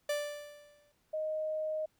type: tone with exponential decay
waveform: 45% pulse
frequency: 587 Hz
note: D5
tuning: 1 cent flat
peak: -29 dBFS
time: 0.09-0.92 s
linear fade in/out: 5 ms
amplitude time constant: 180 ms
type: tone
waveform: sine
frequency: 622.3 Hz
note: D#5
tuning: in tune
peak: -32 dBFS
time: 1.13-1.86 s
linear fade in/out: 10 ms
effects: pink hiss -74 dBFS RMS until 1.99 s